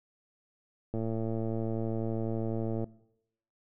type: click train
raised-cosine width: 2 ms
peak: -21 dBFS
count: 214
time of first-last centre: 0.94-2.842 s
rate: 112 Hz
effects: noise-tail reverb RT60 0.8 s tail -21 dB re dry